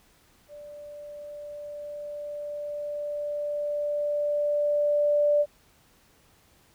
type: tone with level ramp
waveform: sine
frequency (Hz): 587.3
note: D5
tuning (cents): 0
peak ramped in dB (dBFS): -41 to -18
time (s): 0.48-5.46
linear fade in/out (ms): 50
effects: pink hiss -61 dBFS RMS until 6.74 s